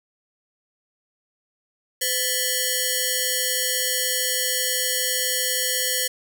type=ring-modulated tone; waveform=5% pulse; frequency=1244.5 Hz; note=D#6; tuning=in tune; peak=-6 dBFS; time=2.01-6.08 s; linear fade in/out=10 ms; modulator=736 Hz; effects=none